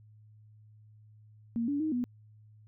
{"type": "tone with pitch steps", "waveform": "sine", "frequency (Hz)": [232.1, 286, 312.5, 245.1], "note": ["A#3", "D4", "D#4", "B3"], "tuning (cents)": [-7, -46, 8, -13], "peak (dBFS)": -28, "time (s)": [1.56, 2.04], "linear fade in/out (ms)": 0, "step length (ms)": 120, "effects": ["added 107 Hz sine -54 dBFS peak until 2.67 s"]}